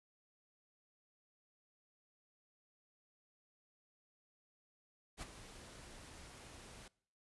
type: noise with ADSR envelope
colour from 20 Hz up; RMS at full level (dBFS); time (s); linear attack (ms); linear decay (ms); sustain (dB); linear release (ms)
pink; -44; 5.17-6.88; 53; 16; -11; 3
effects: noise-tail reverb RT60 0.6 s tail -24 dB re dry + resampled to 24000 Hz